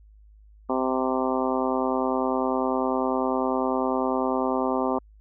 harmonic tone, 130 Hz, C3, 11 cents flat, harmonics 2 / 3 / 4 / 5 / 6 / 7 / 8 / 9, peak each -27 / -29 / -30 / -31 / -32 / -32 / -33 / -34 dBFS, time 0.69-4.99 s, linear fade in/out 10 ms, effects added 52 Hz sine -49 dBFS peak until 5.2 s

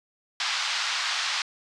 white band-pass noise, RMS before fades -28 dBFS, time 0.4-1.42 s, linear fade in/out 2 ms, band 900 to 5100 Hz, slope 24 dB/octave, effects resampled to 22050 Hz

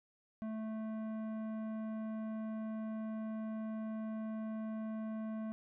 sine tone with tanh clipping, 219.2 Hz, A3, 6 cents flat, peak -40 dBFS, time 0.42-5.52 s, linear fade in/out 0 ms, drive 13 dB, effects none

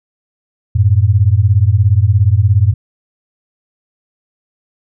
sine beating tone pair, 92.5 / 109.5 Hz, F#2 / A2, 0 / -8 cents, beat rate 17 Hz, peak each -10 dBFS, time 0.75-2.74 s, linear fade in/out 10 ms, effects none

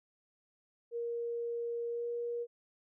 sine tone with pitch glide, 470 to 474.4 Hz, A#4 to A#4, +14 to +30 cents, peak -34 dBFS, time 0.91-2.47 s, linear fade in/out 50 ms, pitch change +16 cents, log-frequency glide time 1.89-2.07 s, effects none

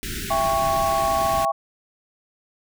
pink band-stop noise, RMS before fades -30 dBFS, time 0.03-1.45 s, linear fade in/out 0 ms, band 410 to 1400 Hz, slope 96 dB/octave
sine chord, C# diminished, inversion first, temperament just, 665.2 / 798.3 / 1108.7 Hz, E5 / G5 / C#6, +16 / +31 / 0 cents, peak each -23 dBFS, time 0.3-1.52 s, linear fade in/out 10 ms
effects none

